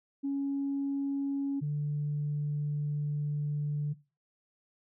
sine tone pair in turn, 277.9 / 147.21 Hz, C#4 / D3, +4 / +4 cents, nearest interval major seventh, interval 1100 cents, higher first, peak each -28 dBFS, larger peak neither, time 0.23-1.61 / 1.61-3.94 s, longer second, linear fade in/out 20 ms, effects noise-tail reverb RT60 0.3 s tail -18 dB re dry + tanh soft clip ceiling -25 dBFS

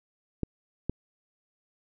clicks, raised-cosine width 3 ms, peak -15 dBFS, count 2, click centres 0.433 / 0.896 s, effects none

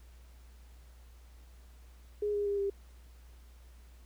sine tone with pitch steps, 415.3 / 409.3 / 403.5 / 397.7 Hz, G#4 / G#4 / G#4 / G4, 0 / -25 / -50 / +25 cents, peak -29 dBFS, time 2.22-2.7 s, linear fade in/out 5 ms, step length 120 ms, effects added 60 Hz sine -52 dBFS peak until 4.05 s + pink hiss -65 dBFS RMS until 4.05 s

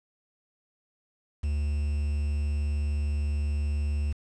triangle tone with quantisation, 73.4 Hz, D2, in tune, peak -23 dBFS, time 1.43-4.13 s, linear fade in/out 10 ms, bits 8, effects resampled to 22050 Hz

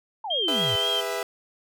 sine exponential sweep, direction down, 932.3 to 95.6 Hz, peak -29 dBFS, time 0.24-0.76 s, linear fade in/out 5 ms
sine tone with vibrato, 3164 Hz, G7, 15 cents sharp, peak -23 dBFS, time 0.3-1.01 s, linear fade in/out 10 ms, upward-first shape triangle, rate 3.8 Hz, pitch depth 52 cents each way
sawtooth chord, E major, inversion first, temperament equal with one note detuned, 405.8 / 493.9 / 659.3 Hz, G#4 / B4 / E5, -40 / 0 / 0 cents, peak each -28 / -28 / -27 dBFS, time 0.48-1.23 s, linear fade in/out 2 ms
effects none

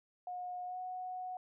sine tone with pitch glide, 722 to 735.9 Hz, F#5 to F#5, -43 to -10 cents, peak -39 dBFS, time 0.27-1.37 s, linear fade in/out 2 ms, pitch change +33 cents, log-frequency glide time 0.65-0.78 s, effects none

